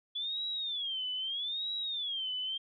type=tone with vibrato; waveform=sine; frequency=3408 Hz; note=G#7; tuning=44 cents sharp; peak=-33 dBFS; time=0.15-2.58 s; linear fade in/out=10 ms; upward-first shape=sine; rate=0.79 Hz; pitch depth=220 cents each way; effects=none